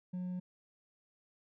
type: tone with hard clipping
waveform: sine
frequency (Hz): 181.2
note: F#3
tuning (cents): -36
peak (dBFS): -37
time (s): 0.13-0.4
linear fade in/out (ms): 10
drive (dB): 2
effects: none